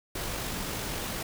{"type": "noise with amplitude modulation", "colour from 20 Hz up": "pink", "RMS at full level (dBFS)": -33, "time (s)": [0.15, 1.23], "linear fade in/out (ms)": 5, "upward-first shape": "sine", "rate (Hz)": 48.5, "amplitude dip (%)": 25, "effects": []}